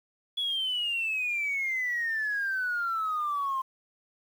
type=exponential sweep; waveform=sine; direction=down; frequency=3404 to 1046.5 Hz; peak=-26 dBFS; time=0.37-3.62 s; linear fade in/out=10 ms; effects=tanh soft clip ceiling -23 dBFS + 9-bit